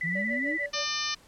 sine tone with vibrato, 1975.5 Hz, B6, in tune, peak -28 dBFS, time 0.01-0.66 s, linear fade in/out 2 ms, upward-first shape sine, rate 17 Hz, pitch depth 31 cents each way
sine exponential sweep, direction up, 159.5 to 330 Hz, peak -31 dBFS, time 0.03-0.58 s, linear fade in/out 20 ms
triangle tone with tremolo, 577 Hz, D5, 31 cents flat, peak -31 dBFS, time 0.15-0.88 s, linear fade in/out 5 ms, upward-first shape sine, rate 6.6 Hz, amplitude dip 100%
harmonic tone, 600 Hz, D5, 37 cents sharp, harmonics 2 / 3 / 4 / 5 / 6 / 7 / 8 / 9 / 10, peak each -37 / -37 / -37 / -37 / -37 / -37 / -37 / -37 / -37 dBFS, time 0.73-1.15 s, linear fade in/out 10 ms
effects pink hiss -57 dBFS RMS until 1.27 s + low-pass 11000 Hz 12 dB/octave

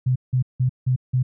sine tone bursts, 127.5 Hz, C3, 44 cents flat, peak -16 dBFS, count 5, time 0.06-1.23 s, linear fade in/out 10 ms, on 98 ms, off 170 ms, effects none

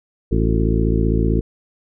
harmonic tone with a mistuned harmonic, 55.5 Hz, A1, 16 cents sharp, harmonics 1 / 2 / 3 / 4 / 5 / 6 / 7 / 8, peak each -18 / -21 / -23 / -24 / -25 / -26 / -26 / -27 dBFS, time 0.31-1.41 s, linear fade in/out 10 ms, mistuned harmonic 7, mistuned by -84 cents, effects none

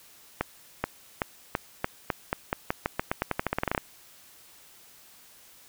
accelerating click train, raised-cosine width 0.5 ms, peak -10 dBFS, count 23, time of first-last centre 0.41-3.778 s, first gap 430 ms, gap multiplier 0.88, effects white hiss -54 dBFS RMS until 5.68 s

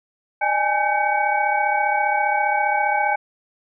sine tone cluster, 605 / 817 / 852 / 1540 / 2255 Hz, D#5 / G#5 / G#5 / G6 / C#7, -49 / -29 / +44 / -31 / +29 cents, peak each -28 / -20 / -24 / -25 / -26 dBFS, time 0.41-3.16 s, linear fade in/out 10 ms, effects none

